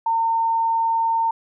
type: tone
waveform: sine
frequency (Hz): 910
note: A#5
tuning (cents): -42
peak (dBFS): -17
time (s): 0.06-1.31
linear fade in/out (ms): 5
effects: none